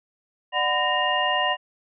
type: tone cluster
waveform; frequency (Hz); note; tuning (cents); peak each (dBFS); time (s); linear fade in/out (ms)
sine; 596 / 738 / 1008 / 1850 / 2821; D5 / F#5 / B5 / A#6 / F7; +25 / -5 / +35 / -14 / +17; -29 / -26 / -26 / -26 / -26; 0.52-1.57; 50
effects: none